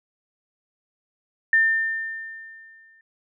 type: tone with exponential decay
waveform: sine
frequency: 1800 Hz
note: A6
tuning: 39 cents sharp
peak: -13 dBFS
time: 1.53-3.01 s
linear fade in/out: 2 ms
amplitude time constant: 320 ms
effects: none